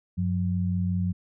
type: tone pair together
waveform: sine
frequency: 94.53 / 180 Hz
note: F#2 / F#3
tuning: +38 / -47 cents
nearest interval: major seventh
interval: 1115 cents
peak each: -26 dBFS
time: 0.17-1.13 s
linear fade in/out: 20 ms
effects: none